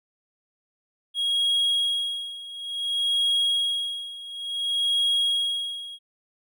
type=tone with tremolo; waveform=triangle; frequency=3293 Hz; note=G#7; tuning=15 cents flat; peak=-18 dBFS; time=1.14-5.99 s; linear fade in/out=50 ms; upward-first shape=sine; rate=0.57 Hz; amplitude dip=85%; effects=none